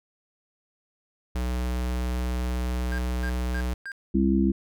square tone, 61.74 Hz, B1, in tune, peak -26 dBFS, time 1.35-3.74 s, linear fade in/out 5 ms
triangle tone bursts, 1602 Hz, G6, 37 cents sharp, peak -31 dBFS, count 4, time 2.92-3.918 s, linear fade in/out 0 ms, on 62 ms, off 250 ms
harmonic tone, 66.5 Hz, C2, 29 cents sharp, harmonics 1 / 3 / 4 / 5, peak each -27 / -22 / -26 / -25 dBFS, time 4.14-4.52 s, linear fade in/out 10 ms
effects none

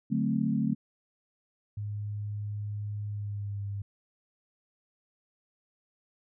sine chord, D dominant seventh, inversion none, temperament equal, 146.83 / 185 / 220 / 261.6 Hz, D3 / F#3 / A3 / C4, 0 / 0 / 0 / 0 cents, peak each -32 / -32 / -28 / -32 dBFS, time 0.1-0.75 s, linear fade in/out 20 ms
sine tone with pitch glide, 103.83 to 100.58 Hz, G#2 to G2, 0 to +45 cents, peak -32 dBFS, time 1.77-3.82 s, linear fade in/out 5 ms, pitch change -55 cents, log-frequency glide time 3.07-3.64 s
effects none

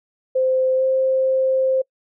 sine tone with pitch glide, 519 to 525.3 Hz, C5 to C5, -14 to +7 cents, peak -15 dBFS, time 0.35-1.82 s, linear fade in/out 10 ms, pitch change +21 cents, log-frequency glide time 0.76-0.83 s, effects noise-tail reverb RT60 0.1 s tail -26 dB re dry

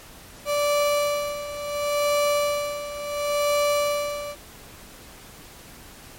35% pulse tone with tremolo, 583 Hz, D5, 13 cents flat, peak -17 dBFS, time 0.45-4.36 s, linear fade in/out 50 ms, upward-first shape sine, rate 0.71 Hz, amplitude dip 75%, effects pink hiss -45 dBFS RMS until 6.18 s + MP3 64 kbps

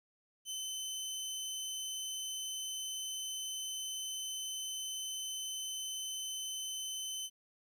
20% pulse tone, 3053 Hz, G7, 46 cents flat, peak -33 dBFS, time 0.45-7.3 s, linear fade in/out 50 ms, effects 12-bit

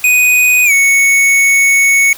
square tone with pitch glide, 2489 to 2217 Hz, D#7 to C#7, 0 to 0 cents, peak -7 dBFS, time 0.04-2.13 s, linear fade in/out 2 ms, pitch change -200 cents, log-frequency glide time 0.65-0.72 s, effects white hiss -32 dBFS RMS until 2.17 s

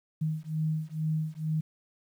sine beating tone pair, 155.56 / 157.76 Hz, D#3 / D#3, 0 / +24 cents, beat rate 2.2 Hz, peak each -31 dBFS, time 0.21-1.61 s, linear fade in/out 10 ms, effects 10-bit

